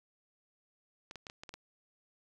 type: clicks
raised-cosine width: 0.2 ms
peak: -28 dBFS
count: 7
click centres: 1.111 / 1.157 / 1.268 / 1.299 / 1.435 / 1.492 / 1.54 s
effects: 10-bit